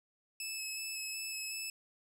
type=tone with vibrato; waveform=15% pulse; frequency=2600 Hz; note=E7; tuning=24 cents flat; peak=-31 dBFS; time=0.4-1.7 s; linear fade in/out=2 ms; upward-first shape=square; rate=2.7 Hz; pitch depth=11 cents each way; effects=none